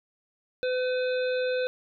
harmonic tone with a mistuned harmonic, 506 Hz, B4, 42 cents sharp, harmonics 1 / 3 / 5 / 7 / 8, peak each -25 / -35 / -39 / -42 / -43 dBFS, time 0.63-1.67 s, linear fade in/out 0 ms, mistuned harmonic 7, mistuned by +18 cents, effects none

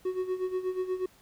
triangle tone with tremolo, 370 Hz, F#4, in tune, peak -24 dBFS, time 0.05-1.06 s, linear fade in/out 5 ms, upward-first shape sine, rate 8.3 Hz, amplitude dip 75%, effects pink hiss -60 dBFS RMS until 1.21 s

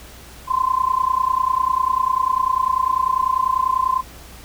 sine tone with amplitude modulation, 1035 Hz, C6, 19 cents flat, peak -12 dBFS, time 0.47-4.03 s, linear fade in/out 50 ms, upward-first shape sine, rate 30.1 Hz, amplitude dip 90%, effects added 60 Hz sine -42 dBFS peak until 4.44 s + pink hiss -42 dBFS RMS until 4.44 s

